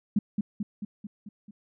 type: tone with echo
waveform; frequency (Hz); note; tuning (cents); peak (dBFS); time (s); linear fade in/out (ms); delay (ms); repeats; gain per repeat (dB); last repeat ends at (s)
sine; 206.8; G#3; -7; -19; 0.16-0.19; 5; 220; 6; -4; 1.51
effects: none